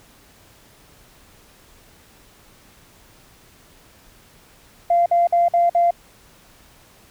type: tone bursts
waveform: sine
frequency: 691 Hz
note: F5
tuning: 19 cents flat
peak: -12 dBFS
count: 5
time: 4.9-5.908 s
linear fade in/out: 5 ms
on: 160 ms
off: 52 ms
effects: tanh soft clip ceiling -8 dBFS + pink hiss -51 dBFS RMS until 7.1 s